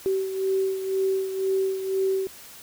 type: beating tone pair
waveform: sine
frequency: 383 / 385 Hz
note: G4 / G4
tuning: -40 / -31 cents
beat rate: 2 Hz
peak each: -23 / -30 dBFS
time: 0.06-2.27 s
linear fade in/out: 0 ms
effects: white hiss -45 dBFS RMS until 2.62 s